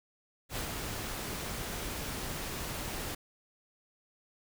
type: noise with ADSR envelope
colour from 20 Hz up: pink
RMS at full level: -35 dBFS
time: 0.49-3.15 s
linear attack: 85 ms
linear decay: 89 ms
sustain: -3 dB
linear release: 7 ms
effects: none